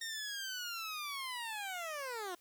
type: linear sweep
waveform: 15% pulse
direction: down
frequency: 1848 to 341.3 Hz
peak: -33 dBFS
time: 0.01-2.35 s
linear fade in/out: 5 ms
effects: white hiss -68 dBFS RMS until 2.4 s